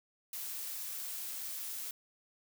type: noise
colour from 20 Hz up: blue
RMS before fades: -41 dBFS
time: 0.33-1.91 s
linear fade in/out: 2 ms
effects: none